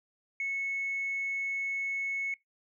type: tone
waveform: sine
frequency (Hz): 2200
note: C#7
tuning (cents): -14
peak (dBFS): -29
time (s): 0.4-2.34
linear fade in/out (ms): 2
effects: noise-tail reverb RT60 0.2 s tail -25 dB re dry + tanh soft clip ceiling -26 dBFS